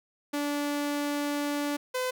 sawtooth tone pair in turn, 290 / 508.3 Hz, D4 / B4, -22 / +50 cents, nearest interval minor seventh, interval 972 cents, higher second, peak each -24 dBFS, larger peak neither, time 0.33-1.77 / 1.94-2.11 s, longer first, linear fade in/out 10 ms, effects none

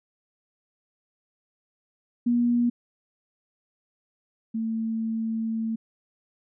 sine tone pair in turn, 239.7 / 224.1 Hz, A#3 / A3, +48 / +32 cents, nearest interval minor second, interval 116 cents, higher first, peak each -19 / -25 dBFS, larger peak first, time 2.26-2.7 / 4.54-5.76 s, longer second, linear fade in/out 10 ms, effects none

